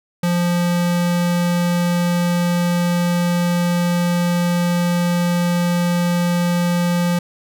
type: tone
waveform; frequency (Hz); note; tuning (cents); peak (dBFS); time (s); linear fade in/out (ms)
square; 174.61; F3; 0; -16; 0.23-7.19; 5
effects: none